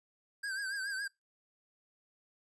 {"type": "tone with vibrato", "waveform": "square", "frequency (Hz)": 1586, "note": "G6", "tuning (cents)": 20, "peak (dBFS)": -36, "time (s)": [0.43, 1.08], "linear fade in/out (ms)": 10, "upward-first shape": "triangle", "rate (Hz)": 7.1, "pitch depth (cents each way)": 89, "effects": ["noise-tail reverb RT60 0.2 s tail -24 dB re dry", "resampled to 24000 Hz"]}